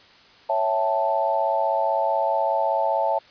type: chord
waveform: sine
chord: A dominant seventh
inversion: first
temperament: equal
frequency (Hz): 554.4 / 659.3 / 784 / 880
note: C#5 / E5 / G5 / A5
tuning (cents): 0 / 0 / 0 / 0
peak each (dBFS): -26 / -24 / -29 / -23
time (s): 0.49-3.19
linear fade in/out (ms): 10
effects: white hiss -51 dBFS RMS until 3.3 s + resampled to 11025 Hz